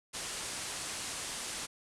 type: low-pass noise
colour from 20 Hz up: white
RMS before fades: -40 dBFS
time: 0.13-1.67 s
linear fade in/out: 20 ms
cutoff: 10000 Hz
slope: 48 dB/octave
effects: none